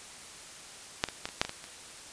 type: clicks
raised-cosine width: 0.2 ms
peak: -7 / -19 / -15 / -24 / -6 / -17 / -19 / -26 dBFS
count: 8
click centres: 1.039 / 1.087 / 1.255 / 1.289 / 1.415 / 1.45 / 1.494 / 1.641 s
effects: white hiss -47 dBFS RMS until 2.12 s + resampled to 22050 Hz